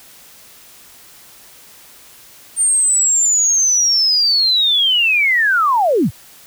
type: linear sweep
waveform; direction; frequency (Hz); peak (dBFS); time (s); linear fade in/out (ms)
sine; down; 8890 to 75.3; -11; 2.56-6.11; 50
effects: white hiss -43 dBFS RMS until 6.46 s